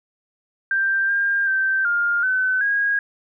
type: tone with pitch steps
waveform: sine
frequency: 1577 / 1603 / 1557 / 1409 / 1517 / 1639 Hz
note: G6 / G6 / G6 / F6 / F#6 / G#6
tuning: +10 / +38 / -12 / +15 / +43 / -23 cents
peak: -17 dBFS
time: 0.71-2.99 s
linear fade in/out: 2 ms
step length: 380 ms
effects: none